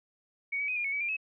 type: tone with pitch steps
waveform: sine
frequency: 2237 / 2280 / 2509 / 2415 / 2207 / 2280 / 2385 / 2577 Hz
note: C#7 / C#7 / D#7 / D7 / C#7 / C#7 / D7 / E7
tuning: +15 / +48 / +14 / +48 / -8 / +48 / +26 / -40 cents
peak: -29 dBFS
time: 0.52-1.168 s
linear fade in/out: 10 ms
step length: 81 ms
effects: none